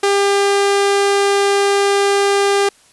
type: tone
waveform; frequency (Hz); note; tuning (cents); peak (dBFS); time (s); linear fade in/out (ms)
sawtooth; 399.9; G4; +35; -8; 0.03-2.69; 5
effects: white hiss -50 dBFS RMS until 2.92 s + resampled to 24000 Hz